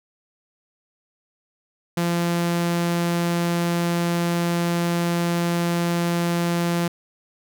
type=tone; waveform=sawtooth; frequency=171.7 Hz; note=F3; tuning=29 cents flat; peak=-16 dBFS; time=1.97-6.88 s; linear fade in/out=5 ms; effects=none